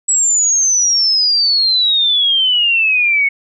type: exponential sweep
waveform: sine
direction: down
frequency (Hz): 7850 to 2196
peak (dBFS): -10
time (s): 0.08-3.29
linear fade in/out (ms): 10
effects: none